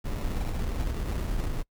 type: noise with sample-and-hold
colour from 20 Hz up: brown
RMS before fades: -29 dBFS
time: 0.04-1.63 s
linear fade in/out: 20 ms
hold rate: 1575 Hz
effects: noise-tail reverb RT60 0.1 s tail -25 dB re dry + MP3 96 kbps